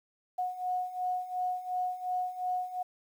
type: beating tone pair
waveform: sine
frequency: 728 / 730.8 Hz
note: F#5 / F#5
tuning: -28 / -22 cents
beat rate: 2.8 Hz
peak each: -36 / -32 dBFS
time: 0.38-2.83 s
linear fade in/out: 10 ms
effects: 10-bit